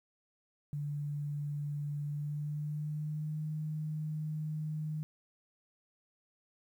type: tone with pitch glide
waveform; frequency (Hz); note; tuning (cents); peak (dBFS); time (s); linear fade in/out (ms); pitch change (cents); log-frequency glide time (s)
sine; 146 to 154.06; D3 to D#3; -10 to -17; -34; 0.73-5.03; 0; +93; 2.02-3.46
effects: 11-bit